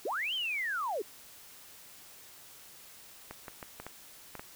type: linear two-way sweep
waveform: sine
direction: up then down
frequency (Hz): 311.1 to 3200 to 352.5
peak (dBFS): -31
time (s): 0.05-1.02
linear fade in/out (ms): 5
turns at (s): 0.34
type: clicks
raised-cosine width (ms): 0.5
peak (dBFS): -26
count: 7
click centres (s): 3.31 / 3.482 / 3.628 / 3.8 / 3.866 / 4.353 / 4.395
effects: white hiss -53 dBFS RMS until 4.55 s